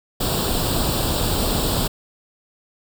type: noise with comb filter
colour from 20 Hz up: pink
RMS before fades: -21 dBFS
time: 0.2-1.88 s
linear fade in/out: 10 ms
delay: 0.24 ms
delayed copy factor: +0.75
effects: none